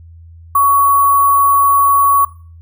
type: tone with sample-and-hold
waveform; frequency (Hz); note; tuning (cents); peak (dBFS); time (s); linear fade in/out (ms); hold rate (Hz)
sine; 1119; C#6; +16; -7; 0.55-2.25; 5; 11025
effects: noise-tail reverb RT60 0.4 s tail -19 dB re dry + added 83 Hz sine -35 dBFS peak until 2.61 s